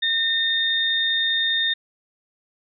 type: tone pair together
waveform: sine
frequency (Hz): 1825 / 3655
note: A#6 / A#7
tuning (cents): -37 / -35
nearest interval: octave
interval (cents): 1202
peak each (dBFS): -24 / -20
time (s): 0.02-1.74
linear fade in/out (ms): 10
effects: none